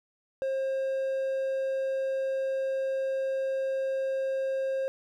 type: tone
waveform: triangle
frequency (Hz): 534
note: C5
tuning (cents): +35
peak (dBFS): -25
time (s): 0.42-4.88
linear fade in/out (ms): 0
effects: none